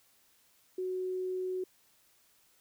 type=tone; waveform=sine; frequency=370 Hz; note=F#4; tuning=in tune; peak=-32 dBFS; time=0.78-1.64 s; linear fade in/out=5 ms; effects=white hiss -67 dBFS RMS until 2.6 s